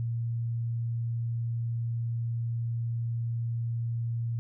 sine tone, 116.54 Hz, A#2, in tune, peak -28 dBFS, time 0-4.39 s, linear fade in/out 0 ms, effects none

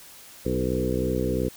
harmonic tone with a mistuned harmonic, 63 Hz, B1, 35 cents sharp, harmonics 1 / 2 / 3 / 4 / 5 / 6 / 7 / 8, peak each -31 / -31 / -31 / -31 / -31 / -31 / -31 / -31 dBFS, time 0.45-1.49 s, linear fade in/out 10 ms, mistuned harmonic 7, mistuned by +16 cents, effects white hiss -47 dBFS RMS until 1.56 s

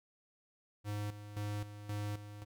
square tone with tremolo, 103.83 Hz, G#2, in tune, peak -37 dBFS, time 0.84-2.45 s, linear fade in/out 50 ms, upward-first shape square, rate 1.9 Hz, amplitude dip 70%, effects none

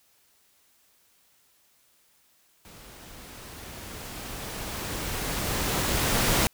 pink noise with level ramp, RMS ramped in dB -49 to -22 dBFS, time 2.65-6.47 s, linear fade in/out 0 ms, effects white hiss -64 dBFS RMS until 6.53 s

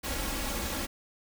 pink noise with comb filter, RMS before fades -33 dBFS, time 0.03-0.87 s, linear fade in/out 20 ms, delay 3.6 ms, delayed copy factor +0.6, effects none

